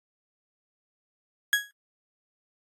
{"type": "tone with exponential decay", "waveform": "35% pulse", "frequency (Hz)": 1661.2, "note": "G#6", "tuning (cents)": 0, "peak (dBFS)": -15, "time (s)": [1.53, 1.71], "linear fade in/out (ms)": 1, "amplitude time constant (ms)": 37, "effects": ["AAC 48 kbps"]}